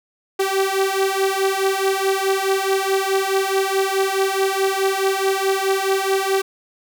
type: beating tone pair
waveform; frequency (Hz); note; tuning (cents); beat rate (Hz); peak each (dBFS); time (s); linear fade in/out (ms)
sawtooth; 384.4 / 389.1; G4 / G4; -34 / -13; 4.7; -17 / -16; 0.39-6.42; 10
effects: none